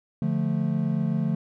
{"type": "chord", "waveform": "triangle", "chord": "D minor", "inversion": "none", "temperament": "equal", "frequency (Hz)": [146.83, 174.61, 220], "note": ["D3", "F3", "A3"], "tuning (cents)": [0, 0, 0], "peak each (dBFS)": -25, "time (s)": [0.22, 1.35], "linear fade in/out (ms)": 2, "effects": []}